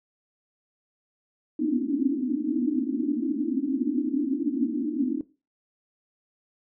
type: band-pass noise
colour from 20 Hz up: pink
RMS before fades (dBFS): -26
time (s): 1.59-5.21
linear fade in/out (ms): 2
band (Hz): 240 to 320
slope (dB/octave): 96
effects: noise-tail reverb RT60 0.3 s tail -18 dB re dry